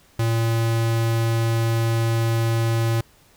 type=tone; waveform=square; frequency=114.4 Hz; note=A#2; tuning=32 cents flat; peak=-19 dBFS; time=0.19-3.01 s; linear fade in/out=5 ms; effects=pink hiss -55 dBFS RMS until 3.36 s